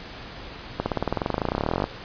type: accelerating click train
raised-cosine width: 1 ms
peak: -9 dBFS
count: 30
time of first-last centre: 0.8-1.841 s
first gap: 60 ms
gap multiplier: 0.96
effects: pink hiss -39 dBFS RMS until 2.04 s + resampled to 11025 Hz